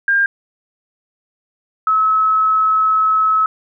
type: tone pair in turn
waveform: sine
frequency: 1604 / 1291.5 Hz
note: G6 / E6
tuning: +39 / -36 cents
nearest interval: major third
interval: 375 cents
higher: first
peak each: -11 dBFS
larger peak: neither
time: 0.08-0.26 / 1.87-3.46 s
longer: second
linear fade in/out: 2 ms
effects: none